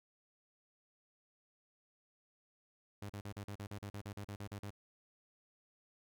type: tone bursts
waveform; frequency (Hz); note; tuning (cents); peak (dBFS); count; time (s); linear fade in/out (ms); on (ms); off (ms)
sawtooth; 101.4; G#2; -41; -39; 15; 3.02-4.705; 5; 75; 40
effects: none